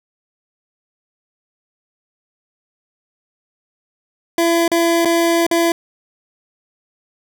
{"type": "tone with dropouts", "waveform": "25% pulse", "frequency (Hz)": 336.9, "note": "E4", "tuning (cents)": 38, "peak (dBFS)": -9, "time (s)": [4.38, 5.72], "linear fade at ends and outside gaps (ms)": 2, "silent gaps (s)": [[4.679, 4.716], [5.049, 5.055], [5.466, 5.512]], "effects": []}